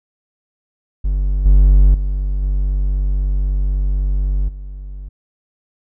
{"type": "tone with level steps", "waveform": "triangle", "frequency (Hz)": 48.07, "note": "G1", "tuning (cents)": -33, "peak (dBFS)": [-12, -4, -14, -12, -25], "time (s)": [1.04, 5.09], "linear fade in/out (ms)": 10, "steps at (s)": [1.45, 1.94, 2.42, 4.48], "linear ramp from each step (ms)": 10, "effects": []}